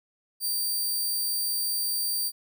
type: tone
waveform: 10% pulse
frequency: 4671 Hz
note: D8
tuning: 10 cents flat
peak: -19 dBFS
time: 0.4-2.32 s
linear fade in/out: 50 ms
effects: none